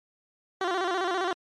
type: tone with vibrato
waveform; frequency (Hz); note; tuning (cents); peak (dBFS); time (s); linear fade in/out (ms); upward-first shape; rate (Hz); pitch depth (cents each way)
15% pulse; 364.6; F#4; -25; -19; 0.61-1.33; 2; square; 15; 82
effects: low-pass 4000 Hz 12 dB/octave + MP3 64 kbps